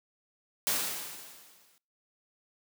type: noise with exponential decay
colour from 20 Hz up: white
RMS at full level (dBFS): -27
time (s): 0.67-1.78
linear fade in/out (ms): 0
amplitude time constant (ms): 240
effects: noise-tail reverb RT60 0.4 s tail -25 dB re dry + high-pass 150 Hz 12 dB/octave